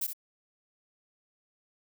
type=noise with echo; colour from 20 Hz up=violet; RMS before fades=-31 dBFS; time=0.01-0.07 s; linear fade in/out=10 ms; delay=64 ms; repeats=1; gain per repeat=-7 dB; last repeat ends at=0.134 s; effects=none